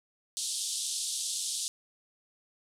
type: band-pass noise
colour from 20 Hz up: white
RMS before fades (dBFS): -34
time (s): 0.37-1.68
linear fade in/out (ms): 0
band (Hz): 3300 to 10000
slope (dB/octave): 48
effects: none